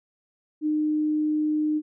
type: tone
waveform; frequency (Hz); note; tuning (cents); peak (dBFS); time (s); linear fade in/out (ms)
sine; 304.9; D#4; -35; -21; 0.61-1.82; 50
effects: none